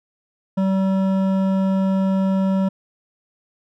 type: tone with hard clipping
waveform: triangle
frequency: 191.7 Hz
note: G3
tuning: 38 cents flat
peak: -18 dBFS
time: 0.57-2.69 s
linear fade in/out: 10 ms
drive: 15 dB
effects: none